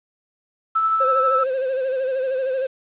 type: tone with tremolo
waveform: sine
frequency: 1315 Hz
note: E6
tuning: 5 cents flat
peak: -15 dBFS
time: 0.75-1.44 s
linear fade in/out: 10 ms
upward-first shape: sine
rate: 12 Hz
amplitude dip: 30%
type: tone with vibrato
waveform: triangle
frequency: 524 Hz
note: C5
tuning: 2 cents sharp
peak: -18 dBFS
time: 1-2.67 s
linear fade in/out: 10 ms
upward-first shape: sine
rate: 13 Hz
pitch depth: 56 cents each way
effects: resampled to 8000 Hz + 8-bit